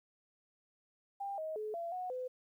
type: tone with pitch steps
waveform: sine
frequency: 796 / 630 / 428.3 / 679 / 732 / 507 Hz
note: G5 / D#5 / A4 / F5 / F#5 / B4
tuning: +26 / +21 / -47 / -49 / -19 / +45 cents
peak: -37 dBFS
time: 1.2-2.28 s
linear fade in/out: 10 ms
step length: 180 ms
effects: 12-bit